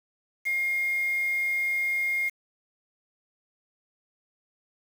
sine tone with quantisation, 2132 Hz, C7, 32 cents sharp, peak -24 dBFS, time 0.45-2.3 s, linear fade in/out 20 ms, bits 7, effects none

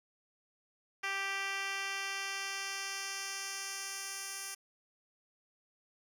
10% pulse tone with band-pass filter sweep, 392 Hz, G4, in tune, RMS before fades -39 dBFS, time 1.03-4.55 s, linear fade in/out 10 ms, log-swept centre 2500 to 8700 Hz, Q 1, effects 10-bit

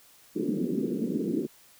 pink band-pass noise, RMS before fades -29 dBFS, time 0.35-1.47 s, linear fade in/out 20 ms, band 180 to 410 Hz, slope 48 dB/octave, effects white hiss -57 dBFS RMS until 1.79 s

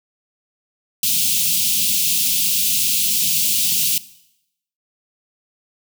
white band-stop noise, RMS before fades -18 dBFS, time 1.03-3.98 s, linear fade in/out 2 ms, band 230 to 2600 Hz, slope 48 dB/octave, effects noise-tail reverb RT60 0.8 s tail -18 dB re dry + high-pass 150 Hz 12 dB/octave

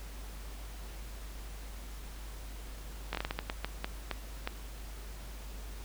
slowing click train, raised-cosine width 0.3 ms, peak -17 dBFS, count 12, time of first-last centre 3.13-4.475 s, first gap 18 ms, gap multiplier 1.35, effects added 50 Hz sine -42 dBFS peak until 5.84 s + pink hiss -51 dBFS RMS until 5.84 s

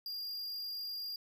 square tone, 4808 Hz, D8, 40 cents sharp, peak -39 dBFS, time 0.06-1.16 s, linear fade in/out 2 ms, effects none

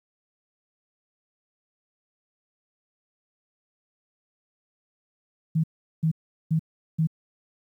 sine tone bursts, 159.8 Hz, D#3, 47 cents sharp, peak -19 dBFS, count 4, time 5.55-7.072 s, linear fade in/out 10 ms, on 88 ms, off 390 ms, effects 10-bit

